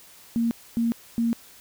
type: tone bursts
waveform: sine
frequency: 231.9 Hz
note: A#3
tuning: 9 cents flat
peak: -20 dBFS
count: 3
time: 0.36-1.33 s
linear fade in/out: 0 ms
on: 150 ms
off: 260 ms
effects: white hiss -50 dBFS RMS until 1.6 s